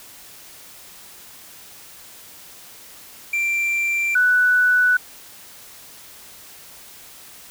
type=tone pair in turn; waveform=triangle / sine; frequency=2358 / 1485.4 Hz; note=D7 / F#6; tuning=+6 / +6 cents; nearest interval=minor sixth; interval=800 cents; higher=first; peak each=-17 / -13 dBFS; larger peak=second; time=3.33-4.15 / 4.15-4.97 s; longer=neither; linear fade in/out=5 ms; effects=white hiss -43 dBFS RMS until 7.5 s